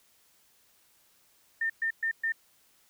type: tone bursts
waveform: sine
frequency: 1809 Hz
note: A6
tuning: 48 cents sharp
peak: -26 dBFS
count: 4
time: 1.61-2.322 s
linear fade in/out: 5 ms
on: 88 ms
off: 120 ms
effects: white hiss -65 dBFS RMS until 2.89 s